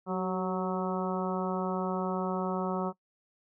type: harmonic tone with a mistuned harmonic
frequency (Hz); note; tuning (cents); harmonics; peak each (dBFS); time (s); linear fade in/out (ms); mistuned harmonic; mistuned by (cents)
185; F#3; 0; 1 / 2 / 3 / 4 / 5 / 6 / 7; -32 / -35 / -37 / -38 / -39 / -40 / -40; 0.06-2.93; 50; 2; +35
effects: noise-tail reverb RT60 0.1 s tail -21 dB re dry

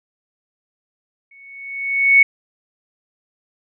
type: tone with exponential growth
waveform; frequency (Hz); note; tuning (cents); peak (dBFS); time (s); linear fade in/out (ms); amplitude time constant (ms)
sine; 2217; C#7; 0; -5; 1.31-2.23; 5; 200
effects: none

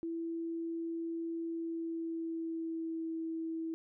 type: tone with pitch glide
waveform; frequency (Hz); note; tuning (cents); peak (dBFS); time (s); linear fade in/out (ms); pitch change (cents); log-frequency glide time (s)
sine; 331.8 to 325.5; E4 to E4; +11 to -22; -35; 0.03-3.74; 0; -33; 1.44-3.12
effects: none

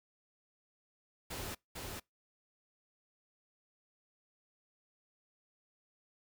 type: noise with echo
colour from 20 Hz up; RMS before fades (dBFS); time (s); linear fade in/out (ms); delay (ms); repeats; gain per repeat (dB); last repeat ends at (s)
pink; -42; 1.3-1.55; 10; 450; 1; -2; 2
effects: noise-tail reverb RT60 0.2 s tail -26 dB re dry

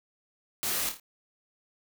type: noise with echo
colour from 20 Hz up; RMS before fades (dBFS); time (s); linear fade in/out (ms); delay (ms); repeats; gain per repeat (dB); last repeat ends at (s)
white; -31; 0.63-0.89; 0; 27; 4; -6; 0.998
effects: none

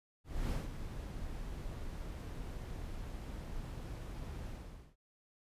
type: noise with ADSR envelope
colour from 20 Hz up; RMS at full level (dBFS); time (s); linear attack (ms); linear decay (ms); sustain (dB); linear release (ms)
brown; -34; 0.24-4.96; 260; 180; -9; 480
effects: resampled to 32000 Hz

